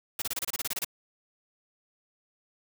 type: noise bursts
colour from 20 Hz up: white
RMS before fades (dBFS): -31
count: 12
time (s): 0.19-0.847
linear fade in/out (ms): 5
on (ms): 30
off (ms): 27
effects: none